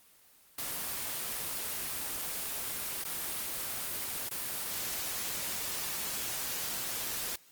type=noise with dropouts; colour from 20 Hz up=white; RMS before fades=-36 dBFS; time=0.58-7.36 s; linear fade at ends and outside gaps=5 ms; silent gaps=3.04-3.049 / 4.291-4.31 s; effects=white hiss -61 dBFS RMS until 7.51 s + Opus 24 kbps